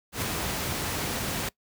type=noise with ADSR envelope; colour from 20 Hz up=pink; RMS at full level=-28 dBFS; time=0.12-1.49 s; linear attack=100 ms; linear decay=4 ms; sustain=-2 dB; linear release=5 ms; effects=noise-tail reverb RT60 0.1 s tail -22 dB re dry + high-pass 60 Hz 12 dB/octave